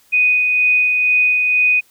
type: tone with tremolo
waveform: sine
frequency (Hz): 2489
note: D#7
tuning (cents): 0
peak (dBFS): -10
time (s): 0.12-1.81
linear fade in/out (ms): 20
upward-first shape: sine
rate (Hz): 2.1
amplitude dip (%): 30
effects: white hiss -54 dBFS RMS until 1.9 s